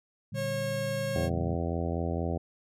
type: chord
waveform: sine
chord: G minor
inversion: first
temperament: equal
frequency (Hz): 116.54 / 146.83 / 196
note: Bb2 / D3 / G3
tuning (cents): 0 / 0 / 0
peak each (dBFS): -36 / -37 / -39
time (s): 0.32-1.56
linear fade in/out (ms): 10
type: tone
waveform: 45% pulse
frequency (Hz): 544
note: C#5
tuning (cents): -33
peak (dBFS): -31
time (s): 0.34-1.3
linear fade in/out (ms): 50
type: harmonic tone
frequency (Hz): 84.3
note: E2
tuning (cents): +39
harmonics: 1 / 2 / 3 / 4 / 5 / 6 / 7 / 8 / 9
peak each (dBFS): -32 / -35 / -37 / -38 / -39 / -40 / -40 / -41 / -42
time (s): 1.15-2.38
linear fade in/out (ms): 10
effects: resampled to 32000 Hz